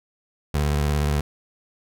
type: tone with vibrato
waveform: 25% pulse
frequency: 73.5 Hz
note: D2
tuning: 2 cents sharp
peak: -16 dBFS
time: 0.54-1.21 s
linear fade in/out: 5 ms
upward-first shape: triangle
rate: 17 Hz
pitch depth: 62 cents each way
effects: none